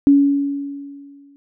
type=tone with exponential decay; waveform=sine; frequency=281.5 Hz; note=C#4; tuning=27 cents sharp; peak=-6 dBFS; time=0.07-1.36 s; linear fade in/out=0 ms; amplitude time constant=280 ms; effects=none